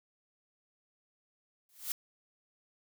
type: noise with exponential growth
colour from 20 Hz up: blue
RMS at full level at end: -32 dBFS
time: 1.69-1.92 s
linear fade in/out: 1 ms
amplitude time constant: 50 ms
effects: none